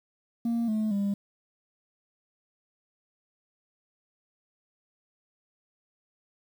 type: tone with pitch steps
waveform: sine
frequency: 233.1 / 216.2 / 200.6 Hz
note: A#3 / A3 / G3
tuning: 0 / -30 / +40 cents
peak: -22 dBFS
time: 0.45-1.14 s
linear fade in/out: 5 ms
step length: 230 ms
effects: tanh soft clip ceiling -24 dBFS + 9-bit